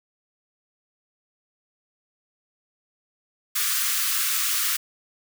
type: high-pass noise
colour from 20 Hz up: white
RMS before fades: -24 dBFS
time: 3.55-4.77 s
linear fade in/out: 10 ms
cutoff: 1100 Hz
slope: 96 dB/octave
effects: none